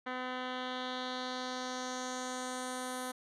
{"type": "tone with low-pass filter sweep", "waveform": "10% pulse", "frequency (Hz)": 253.8, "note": "B3", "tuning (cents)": 47, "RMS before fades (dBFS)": -39, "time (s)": [0.06, 3.12], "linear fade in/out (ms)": 10, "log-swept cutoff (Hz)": [2400, 11000], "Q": 2.5, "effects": []}